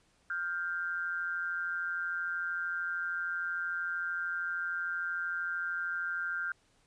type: tone pair together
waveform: sine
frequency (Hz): 1400 / 1573.1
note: F6 / G6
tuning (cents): +4 / +6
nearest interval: major second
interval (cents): 202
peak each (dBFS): -34 / -36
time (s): 0.3-6.52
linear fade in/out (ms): 2
effects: pink hiss -69 dBFS RMS until 6.86 s + resampled to 22050 Hz